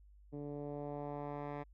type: tone with low-pass filter sweep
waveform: 10% pulse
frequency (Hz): 145.1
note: D3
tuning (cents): -21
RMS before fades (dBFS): -43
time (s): 0.32-1.64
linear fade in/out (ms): 20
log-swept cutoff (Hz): 360 to 1600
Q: 1.3
effects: added 50 Hz sine -58 dBFS peak until 1.73 s